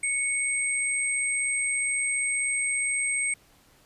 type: tone pair together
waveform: sine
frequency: 2219 / 8378 Hz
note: C#7 / C9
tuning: +1 / +1 cents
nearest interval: octave + major seventh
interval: 2300 cents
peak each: -27 / -27 dBFS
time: 0.03-3.34 s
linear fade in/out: 5 ms
effects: pink hiss -59 dBFS RMS until 3.85 s + resampled to 32000 Hz